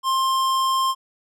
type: tone with hard clipping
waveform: sine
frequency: 1057 Hz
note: C6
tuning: 17 cents sharp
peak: -20 dBFS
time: 0.03-0.95 s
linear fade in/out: 50 ms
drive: 16 dB
effects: none